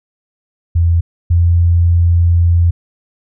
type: tone pair in turn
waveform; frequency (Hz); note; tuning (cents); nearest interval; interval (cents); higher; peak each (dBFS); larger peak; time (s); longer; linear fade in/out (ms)
sine; 84.5 / 85.68; E2 / F2; +43 / -33; unison; 24; second; -8 / -7; second; 0.75-1.01 / 1.3-2.71; second; 10
effects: none